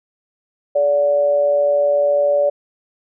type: tone with amplitude modulation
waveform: sine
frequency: 577 Hz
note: D5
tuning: 31 cents flat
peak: -10 dBFS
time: 0.75-2.5 s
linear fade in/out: 10 ms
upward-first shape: sine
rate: 152 Hz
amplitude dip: 50%
effects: none